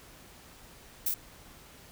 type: noise with echo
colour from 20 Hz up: violet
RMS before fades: -28 dBFS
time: 1.06-1.09 s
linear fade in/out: 5 ms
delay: 26 ms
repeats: 2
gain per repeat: -2 dB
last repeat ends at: 1.142 s
effects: pink hiss -53 dBFS RMS until 1.91 s